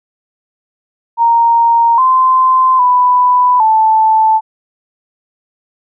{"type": "tone with pitch steps", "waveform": "sine", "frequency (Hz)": [930, 1035, 993, 878], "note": ["A#5", "C6", "B5", "A5"], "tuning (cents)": [-4, -19, 9, -4], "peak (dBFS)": -6, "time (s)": [1.17, 4.41], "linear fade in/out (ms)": 50, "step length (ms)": 810, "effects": []}